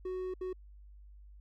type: tone bursts at uneven times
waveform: triangle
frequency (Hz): 370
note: F#4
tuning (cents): 0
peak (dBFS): -33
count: 2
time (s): 0.05-0.34 / 0.41-0.53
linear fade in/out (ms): 5
effects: added 50 Hz sine -51 dBFS peak until 1.4 s